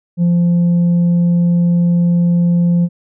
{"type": "tone with tanh clipping", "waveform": "sine", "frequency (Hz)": 173.2, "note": "F3", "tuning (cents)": -14, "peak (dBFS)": -10, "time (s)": [0.17, 2.89], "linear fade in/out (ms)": 50, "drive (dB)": 2, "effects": []}